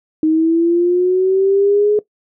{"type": "linear sweep", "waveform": "sine", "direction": "up", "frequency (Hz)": [311.1, 422.6], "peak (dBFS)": -10, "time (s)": [0.23, 1.99], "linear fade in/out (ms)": 2, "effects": ["noise-tail reverb RT60 0.1 s tail -18 dB re dry"]}